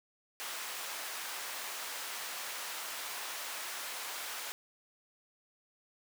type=high-pass noise; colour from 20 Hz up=pink; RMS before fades=-41 dBFS; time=0.4-4.52 s; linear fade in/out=0 ms; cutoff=910 Hz; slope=12 dB/octave; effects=none